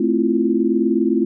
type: chord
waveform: sine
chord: F major seventh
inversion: first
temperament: equal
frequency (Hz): 220 / 261.6 / 329.6 / 349.2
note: A3 / C4 / E4 / F4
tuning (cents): 0 / 0 / 0 / 0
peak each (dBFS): -20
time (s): 0-1.25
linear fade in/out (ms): 5
effects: none